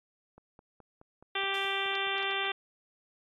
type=click train; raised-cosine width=1 ms; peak=-39 dBFS; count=9; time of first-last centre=0.38-2.071 s; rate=4.73 Hz
type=harmonic tone; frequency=392 Hz; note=G4; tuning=in tune; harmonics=1 / 2 / 3 / 4 / 5 / 6 / 7 / 8 / 9; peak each=-38 / -38 / -38 / -38 / -38 / -38 / -38 / -38 / -38 dBFS; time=1.35-2.52 s; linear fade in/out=5 ms
type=tone with exponential decay; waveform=5% pulse; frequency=830.6 Hz; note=G#5; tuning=in tune; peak=-38 dBFS; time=1.54-2.28 s; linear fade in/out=1 ms; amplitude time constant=160 ms
effects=AAC 48 kbps